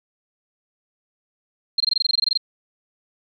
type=tone bursts; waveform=sine; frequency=4186 Hz; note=C8; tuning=in tune; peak=-15 dBFS; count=14; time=1.78-2.375 s; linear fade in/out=5 ms; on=23 ms; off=21 ms; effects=none